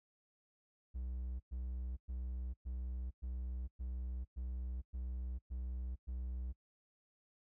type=tone bursts; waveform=triangle; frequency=62.4 Hz; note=B1; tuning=19 cents sharp; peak=-37 dBFS; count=10; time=0.94-6.53 s; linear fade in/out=20 ms; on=460 ms; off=110 ms; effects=noise-tail reverb RT60 0.1 s tail -25 dB re dry